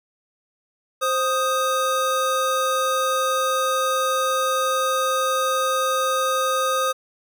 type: tone pair together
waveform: square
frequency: 523.2 / 1244.5 Hz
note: C5 / D#6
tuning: 0 / 0 cents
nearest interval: octave + minor third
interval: 1500 cents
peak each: -24 / -22 dBFS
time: 1.01-6.93 s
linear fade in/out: 20 ms
effects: none